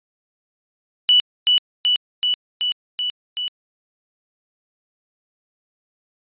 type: tone with echo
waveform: sine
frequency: 2960 Hz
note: F#7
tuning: in tune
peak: -10 dBFS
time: 1.09-1.2 s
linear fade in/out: 0 ms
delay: 380 ms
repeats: 6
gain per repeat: -2 dB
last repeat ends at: 3.48 s
effects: resampled to 8000 Hz